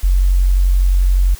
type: tone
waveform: sine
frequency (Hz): 45.79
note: F#1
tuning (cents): -17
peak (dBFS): -9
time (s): 0.03-1.35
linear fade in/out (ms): 10
effects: white hiss -38 dBFS RMS until 1.39 s